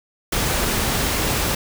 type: noise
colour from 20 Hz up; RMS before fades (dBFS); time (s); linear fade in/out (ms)
pink; -21; 0.32-1.55; 5
effects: none